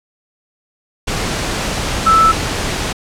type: tone in noise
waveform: sine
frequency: 1318.5 Hz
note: E6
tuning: in tune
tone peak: -7 dBFS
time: 2.06-2.32 s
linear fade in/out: 10 ms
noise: pink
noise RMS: -19 dBFS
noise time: 1.07-2.93 s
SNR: +9 dB
effects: low-pass 8000 Hz 12 dB/octave